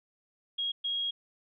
sine tone bursts at uneven times, 3282 Hz, G#7, 21 cents flat, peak -29 dBFS, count 2, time 0.58-0.72 / 0.84-1.11 s, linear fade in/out 10 ms, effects none

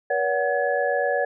sine tone cluster, 480 / 568 / 741 / 1698 Hz, B4 / C#5 / F#5 / G#6, -49 / +42 / +2 / +38 cents, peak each -26 / -24 / -26 / -27 dBFS, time 0.1-1.25 s, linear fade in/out 5 ms, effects none

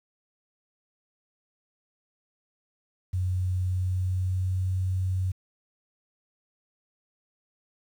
sine tone with pitch glide, 91.8 to 93.14 Hz, F#2 to F#2, -13 to +12 cents, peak -24 dBFS, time 3.13-5.32 s, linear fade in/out 10 ms, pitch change +25 cents, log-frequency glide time 3.63-4.7 s, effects 9-bit

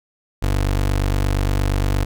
25% pulse tone, 48.58 Hz, G1, 15 cents flat, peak -13 dBFS, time 0.42-2.05 s, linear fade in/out 10 ms, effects none

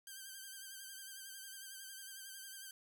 5% pulse tone with vibrato, 1568 Hz, G6, in tune, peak -38 dBFS, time 0.07-2.71 s, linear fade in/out 2 ms, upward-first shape sine, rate 11 Hz, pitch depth 43 cents each way, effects none

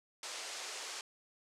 white band-pass noise, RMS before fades -44 dBFS, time 0.23-1.01 s, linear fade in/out 2 ms, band 390 to 7700 Hz, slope 24 dB/octave, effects low-pass 12000 Hz 12 dB/octave

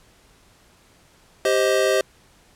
square chord, C minor, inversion second, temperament just, 392.4 / 523.3 / 627.9 Hz, G4 / C5 / Eb5, +2 / 0 / +16 cents, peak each -22 dBFS, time 1.45-2.01 s, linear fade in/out 2 ms, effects pink hiss -55 dBFS RMS until 2.55 s + low-pass 11000 Hz 12 dB/octave

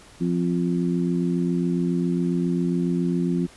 harmonic tone, 87.31 Hz, F2, in tune, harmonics 2 / 3 / 4, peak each -22 / -26 / -28 dBFS, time 0.2-3.47 s, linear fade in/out 20 ms, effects pink hiss -49 dBFS RMS until 3.56 s + resampled to 24000 Hz

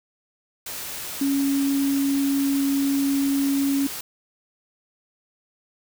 sine tone in noise, 277.2 Hz, C#4, in tune, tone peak -19 dBFS, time 1.21-3.87 s, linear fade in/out 5 ms, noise white, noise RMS -33 dBFS, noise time 0.66-4.01 s, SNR +11 dB, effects none

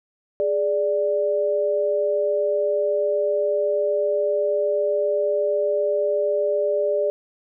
sine tone pair together, 415.3 / 587.3 Hz, G#4 / D5, 0 / 0 cents, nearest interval tritone, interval 600 cents, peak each -23 / -20 dBFS, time 0.4-7.1 s, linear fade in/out 0 ms, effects none

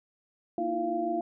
sine tone cluster, 234.8 / 317 / 343.4 / 690 Hz, A#3 / D#4 / F4 / F5, +13 / +32 / -29 / -21 cents, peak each -38 / -34 / -32 / -30 dBFS, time 0.58-1.21 s, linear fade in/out 2 ms, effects none

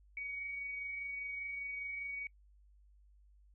sine tone with amplitude modulation, 2251 Hz, C#7, 26 cents sharp, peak -38 dBFS, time 0.17-2.27 s, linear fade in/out 2 ms, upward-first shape sine, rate 25 Hz, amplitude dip 30%, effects noise-tail reverb RT60 0.1 s tail -24 dB re dry + added 50 Hz sine -61 dBFS peak until 3.54 s

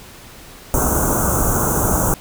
pink band-stop noise, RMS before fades -17 dBFS, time 0.74-2.14 s, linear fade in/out 0 ms, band 1500 to 6000 Hz, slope 96 dB/octave, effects pink hiss -40 dBFS RMS until 2.2 s

